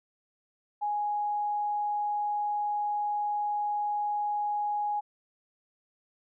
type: tone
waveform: sine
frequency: 830.6 Hz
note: G#5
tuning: in tune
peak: -27 dBFS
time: 0.81-5.01 s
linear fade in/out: 20 ms
effects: none

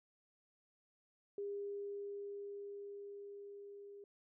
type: tone with level ramp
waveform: sine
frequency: 403.9 Hz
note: G#4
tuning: 48 cents flat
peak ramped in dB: -39 to -51 dBFS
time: 1.38-4.04 s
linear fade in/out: 2 ms
effects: none

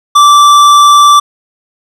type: tone with tanh clipping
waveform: sine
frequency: 1167 Hz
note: D6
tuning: 11 cents flat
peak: -3 dBFS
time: 0.15-1.2 s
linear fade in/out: 10 ms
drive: 15 dB
effects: none

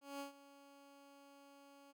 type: tone with ADSR envelope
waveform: 15% pulse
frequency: 280 Hz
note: C#4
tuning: 18 cents sharp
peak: -37 dBFS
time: 0.01-1.93 s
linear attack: 190 ms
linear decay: 120 ms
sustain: -17 dB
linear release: 26 ms
effects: none

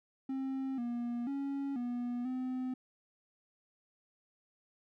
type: tone with pitch steps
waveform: triangle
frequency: 266.5 / 238.8 / 277.6 / 242.9 / 255.7 Hz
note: C4 / A#3 / C#4 / B3 / C4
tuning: +32 / +42 / +3 / -29 / -40 cents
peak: -32 dBFS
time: 0.29-2.74 s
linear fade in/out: 5 ms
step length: 490 ms
effects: none

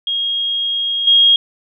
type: tone with level steps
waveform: sine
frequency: 3264 Hz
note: G#7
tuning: 31 cents flat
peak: -16 / -7 dBFS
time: 0.07-1.36 s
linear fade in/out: 2 ms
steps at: 1.07 s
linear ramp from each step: 5 ms
effects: none

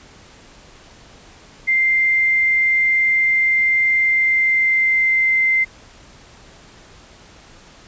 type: tone with pitch glide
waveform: sine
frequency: 2093 to 2080 Hz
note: C7 to C7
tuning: 0 to -11 cents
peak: -13 dBFS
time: 1.67-5.65 s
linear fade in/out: 20 ms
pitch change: -11 cents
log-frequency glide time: 3.99-5.32 s
effects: pink hiss -45 dBFS RMS until 7.87 s + resampled to 16000 Hz

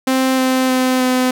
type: tone with pitch steps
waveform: sawtooth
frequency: 261.6 / 259.2 / 256.8 / 254.4 Hz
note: C4 / C4 / C4 / C4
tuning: 0 / -16 / -32 / -48 cents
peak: -9 dBFS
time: 0.07-1.31 s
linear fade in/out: 5 ms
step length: 310 ms
effects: none

